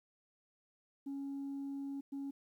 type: tone bursts at uneven times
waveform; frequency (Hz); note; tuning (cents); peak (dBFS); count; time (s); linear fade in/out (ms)
sine; 277.2; C#4; 0; -37; 2; 1.06-2.01 / 2.12-2.31; 10
effects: tanh soft clip ceiling -37 dBFS + 12-bit